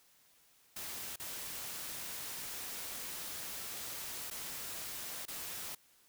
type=noise with dropouts; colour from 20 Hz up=white; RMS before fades=-43 dBFS; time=0.76-5.75 s; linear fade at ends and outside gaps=5 ms; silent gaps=1.16-1.197 / 4.302-4.31 / 5.255-5.281 s; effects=white hiss -67 dBFS RMS until 6.08 s